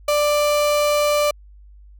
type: tone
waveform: 35% pulse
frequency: 590 Hz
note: D5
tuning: 8 cents sharp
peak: -14 dBFS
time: 0.08-1.31 s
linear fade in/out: 5 ms
effects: added 50 Hz sine -42 dBFS peak until 1.99 s